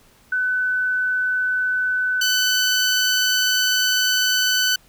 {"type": "tone pair in turn", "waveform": ["sine", "15% pulse"], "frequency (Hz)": [1504, 1504], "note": ["F#6", "F#6"], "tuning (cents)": [28, 28], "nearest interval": "unison", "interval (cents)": 0, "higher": "neither", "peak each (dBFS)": [-18, -10], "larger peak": "second", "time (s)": [[0.32, 2.21], [2.21, 4.76]], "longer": "second", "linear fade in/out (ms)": 5, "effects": ["pink hiss -54 dBFS RMS until 4.88 s"]}